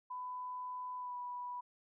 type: tone with pitch glide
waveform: sine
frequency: 1000 to 983.4 Hz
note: B5 to B5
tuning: +21 to -8 cents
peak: -40 dBFS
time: 0.1-1.61 s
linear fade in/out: 10 ms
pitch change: -29 cents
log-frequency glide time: 0.97-1.16 s
effects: none